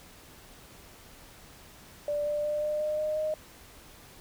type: tone with pitch steps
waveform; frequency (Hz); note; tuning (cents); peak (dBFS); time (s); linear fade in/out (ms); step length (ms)
sine; 587.3 / 592.4 / 597.6 / 602.8 / 608 / 613.3 / 618.6; D5 / D5 / D5 / D5 / D#5 / D#5 / D#5; 0 / +15 / +30 / +45 / -40 / -25 / -10; -27; 2.08-3.34; 2; 180
effects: pink hiss -52 dBFS RMS until 4.2 s